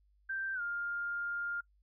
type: tone with pitch glide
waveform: sine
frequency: 1568 to 1405 Hz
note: G6 to F6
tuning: 0 to +10 cents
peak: -34 dBFS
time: 0.29-1.61 s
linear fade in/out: 10 ms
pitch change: -190 cents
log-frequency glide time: 0.54-0.61 s
effects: noise-tail reverb RT60 0.1 s tail -25 dB re dry + added 50 Hz sine -66 dBFS peak until 1.82 s